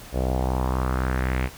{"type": "tone with low-pass filter sweep", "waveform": "sawtooth", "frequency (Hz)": 63.9, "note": "C2", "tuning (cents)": -40, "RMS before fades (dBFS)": -24, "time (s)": [0.12, 1.5], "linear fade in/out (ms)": 50, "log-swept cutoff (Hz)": [570, 2400], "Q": 2.9, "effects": ["pink hiss -43 dBFS RMS until 1.57 s"]}